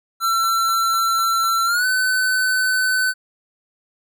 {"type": "tone with pitch glide", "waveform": "square", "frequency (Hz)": [1348, 1513.1], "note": ["E6", "F#6"], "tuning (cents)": [38, 38], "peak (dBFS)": -17, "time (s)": [0.2, 3.14], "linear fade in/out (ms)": 50, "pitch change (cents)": 200, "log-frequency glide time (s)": [1.65, 1.86], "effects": []}